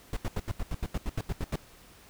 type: noise bursts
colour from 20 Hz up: brown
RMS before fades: -30 dBFS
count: 13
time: 0.13-1.558 s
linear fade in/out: 2 ms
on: 36 ms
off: 80 ms
effects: pink hiss -55 dBFS RMS until 2.09 s